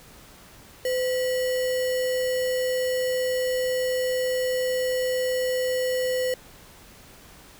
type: tone with sample-and-hold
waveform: sine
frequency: 509 Hz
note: C5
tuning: 48 cents flat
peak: -22 dBFS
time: 0.85-6.34 s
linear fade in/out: 2 ms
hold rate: 2450 Hz
effects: pink hiss -49 dBFS RMS until 7.59 s